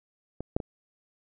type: clicks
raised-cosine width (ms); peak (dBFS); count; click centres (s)
2; -21 / -11 / -21; 3; 0.406 / 0.565 / 0.602
effects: none